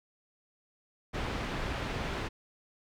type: low-pass noise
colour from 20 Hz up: pink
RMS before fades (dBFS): -35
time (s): 1.13-2.29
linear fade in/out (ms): 20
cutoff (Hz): 3100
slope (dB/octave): 12
effects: none